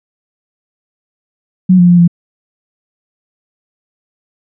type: tone with pitch steps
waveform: sine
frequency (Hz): 184.3 / 176.4 / 175.4 / 172.1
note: F#3 / F3 / F3 / F3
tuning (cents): -7 / +18 / +8 / -25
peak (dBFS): -3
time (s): 1.69-2.078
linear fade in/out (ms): 10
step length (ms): 97
effects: none